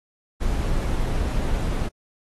brown noise, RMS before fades -23 dBFS, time 0.4-1.89 s, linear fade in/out 20 ms, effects AAC 32 kbps

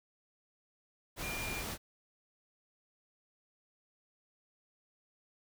sine tone in noise, 2400 Hz, D7, 37 cents sharp, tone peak -40 dBFS, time 1.21-1.64 s, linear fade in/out 50 ms, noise pink, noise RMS -40 dBFS, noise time 1.16-1.78 s, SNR -3 dB, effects none

